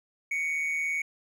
triangle tone with amplitude modulation, 2231 Hz, C#7, 11 cents sharp, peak -23 dBFS, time 0.31-1.02 s, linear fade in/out 5 ms, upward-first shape sine, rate 158 Hz, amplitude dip 50%, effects none

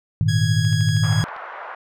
sine chord, Ab suspended second, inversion none, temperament equal with one note detuned, 103.23 / 116.54 / 155.56 Hz, Ab2 / Bb2 / Eb3, -10 / 0 / 0 cents, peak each -20 dBFS, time 0.21-1.24 s, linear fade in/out 0 ms
15% pulse tone, 1661.2 Hz, G#6, in tune, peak -20 dBFS, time 0.28-1.24 s, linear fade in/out 10 ms
click train, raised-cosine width 0.3 ms, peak -26 dBFS, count 10, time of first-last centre 0.65-1.364 s, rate 12.6 Hz
white band-pass noise, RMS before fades -34 dBFS, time 1.03-1.75 s, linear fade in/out 5 ms, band 610 to 1500 Hz, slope 24 dB/octave
effects low-pass 11000 Hz 12 dB/octave

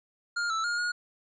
square tone with pitch steps, 1410 / 1319 / 1419 / 1440 Hz, F6 / E6 / F6 / F#6, +16 / +1 / +27 / -47 cents, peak -28 dBFS, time 0.36-0.92 s, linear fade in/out 10 ms, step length 140 ms, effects resampled to 16000 Hz

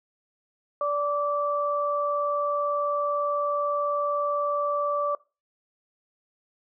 sine tone pair together, 581.1 / 1163 Hz, D5 / D6, -18 / -17 cents, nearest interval octave, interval 1201 cents, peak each -26 dBFS, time 0.81-5.15 s, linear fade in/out 2 ms, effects noise-tail reverb RT60 0.3 s tail -22 dB re dry

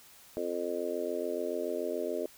harmonic tone, 87 Hz, F2, 6 cents flat, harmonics 3 / 4 / 5 / 6 / 7, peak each -41 / -37 / -36 / -40 / -36 dBFS, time 0.37-2.26 s, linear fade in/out 0 ms, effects white hiss -56 dBFS RMS until 2.37 s

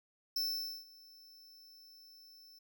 square tone with ADSR envelope, 5310 Hz, E8, 12 cents sharp, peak -32 dBFS, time 0.36-2.59 s, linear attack 4 ms, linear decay 480 ms, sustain -24 dB, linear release 8 ms, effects none

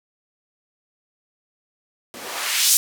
blue noise with band-pass filter sweep, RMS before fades -21 dBFS, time 2.14-2.77 s, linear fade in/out 0 ms, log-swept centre 210 to 7900 Hz, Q 0.95, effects none

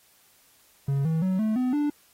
triangle tone with pitch steps, 138.59 / 161.05 / 187.14 / 217.5 / 252.7 / 293.7 Hz, C#3 / E3 / F#3 / A3 / B3 / D4, 0 / -40 / +20 / -20 / +40 / 0 cents, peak -20 dBFS, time 0.88-1.9 s, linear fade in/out 5 ms, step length 170 ms, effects white hiss -60 dBFS RMS until 2.13 s + AAC 48 kbps

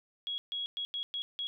sine tone bursts at uneven times, 3322 Hz, G#7, in tune, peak -33 dBFS, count 6, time 0.27-0.38 / 0.52-0.66 / 0.77-0.85 / 0.94-1.03 / 1.14-1.22 / 1.39-1.47 s, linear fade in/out 0 ms, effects none

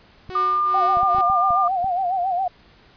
clicks, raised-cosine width 5 ms, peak -24 dBFS, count 8, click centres 0.294 / 0.971 / 1.032 / 1.148 / 1.184 / 1.3 / 1.506 / 1.844 s
sawtooth tone with tremolo, 370 Hz, F#4, in tune, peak -24 dBFS, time 0.3-1.21 s, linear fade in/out 0 ms, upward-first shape triangle, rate 2.3 Hz, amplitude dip 90%
sine tone, 1200 Hz, D6, 37 cents sharp, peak -17 dBFS, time 0.35-1.68 s, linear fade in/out 5 ms
sine tone with vibrato, 736 Hz, F#5, 9 cents flat, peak -19 dBFS, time 0.74-2.48 s, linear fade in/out 5 ms, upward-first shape sine, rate 7.3 Hz, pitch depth 100 cents each way
effects pink hiss -52 dBFS RMS until 2.96 s + resampled to 11025 Hz

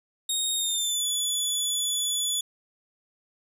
20% pulse tone with pitch glide, 3729 to 3439 Hz, A#7 to A7, 0 to -40 cents, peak -19 dBFS, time 0.29-2.41 s, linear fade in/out 5 ms, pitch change -140 cents, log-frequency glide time 0.55-1.06 s, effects 9-bit

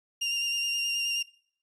30% pulse tone with vibrato, 2794 Hz, F7, in tune, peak -24 dBFS, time 0.21-1.23 s, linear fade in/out 10 ms, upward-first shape square, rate 9.5 Hz, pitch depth 13 cents each way, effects noise-tail reverb RT60 0.6 s tail -24 dB re dry + resampled to 24000 Hz

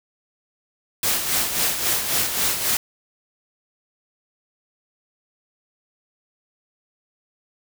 white noise with tremolo, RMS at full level -20 dBFS, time 1.03-2.77 s, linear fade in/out 2 ms, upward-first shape sine, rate 3.7 Hz, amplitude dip 55%, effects none

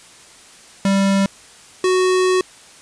square tone pair in turn, 196 / 370 Hz, G3 / F#4, 0 / 0 cents, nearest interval major seventh, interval 1100 cents, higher second, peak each -14 / -14 dBFS, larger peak neither, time 0.85-1.26 / 1.84-2.41 s, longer second, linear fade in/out 2 ms, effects white hiss -44 dBFS RMS until 2.81 s + resampled to 22050 Hz

